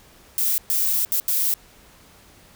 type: noise bursts at uneven times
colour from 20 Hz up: violet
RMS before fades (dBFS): -21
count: 4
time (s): 0.38-0.58 / 0.7-1.05 / 1.12-1.2 / 1.28-1.54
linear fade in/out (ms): 0
effects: pink hiss -51 dBFS RMS until 2.55 s